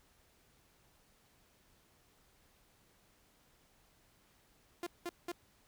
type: tone bursts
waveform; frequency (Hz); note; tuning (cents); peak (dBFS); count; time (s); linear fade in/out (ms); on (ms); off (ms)
sawtooth; 347.7; F4; -8; -34; 3; 4.83-5.318; 2; 36; 190
effects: pink hiss -69 dBFS RMS until 5.67 s